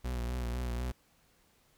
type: tone with vibrato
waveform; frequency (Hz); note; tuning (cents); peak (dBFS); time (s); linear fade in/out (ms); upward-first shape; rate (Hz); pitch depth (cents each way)
40% pulse; 60.7; B1; -29; -32; 0.04-0.92; 10; sine; 4; 48
effects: pink hiss -68 dBFS RMS until 1.77 s